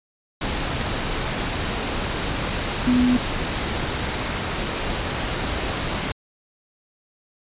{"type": "tone in noise", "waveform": "sine", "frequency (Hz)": 248.6, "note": "B3", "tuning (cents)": 12, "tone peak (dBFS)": -15, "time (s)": [2.87, 3.17], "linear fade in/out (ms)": 5, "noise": "pink", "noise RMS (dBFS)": -25, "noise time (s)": [0.41, 6.12], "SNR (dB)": 7, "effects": ["resampled to 8000 Hz"]}